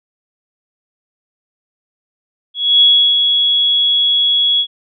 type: tone with ADSR envelope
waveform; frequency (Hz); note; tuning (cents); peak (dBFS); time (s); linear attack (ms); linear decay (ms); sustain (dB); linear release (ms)
sine; 3350; G#7; +14; -5; 2.54-4.67; 270; 340; -5; 72
effects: none